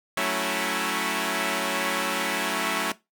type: chord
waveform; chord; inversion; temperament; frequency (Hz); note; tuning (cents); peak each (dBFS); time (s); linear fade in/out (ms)
5% pulse; F# minor seventh; none; equal; 185 / 220 / 277.2 / 329.6; F#3 / A3 / C#4 / E4; 0 / 0 / 0 / 0; -19; 0.17-2.92; 2
effects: noise-tail reverb RT60 0.2 s tail -18 dB re dry